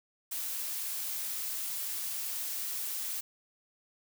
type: noise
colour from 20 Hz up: blue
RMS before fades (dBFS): -36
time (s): 0.31-3.21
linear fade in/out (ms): 10
effects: none